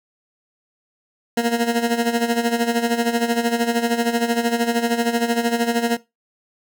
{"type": "tone with tremolo", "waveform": "20% pulse", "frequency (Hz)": 234.3, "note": "A#3", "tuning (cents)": 9, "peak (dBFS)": -10, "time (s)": [1.37, 5.97], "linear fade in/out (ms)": 5, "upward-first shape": "sine", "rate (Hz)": 13, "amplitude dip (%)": 70, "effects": ["noise-tail reverb RT60 0.2 s tail -18 dB re dry"]}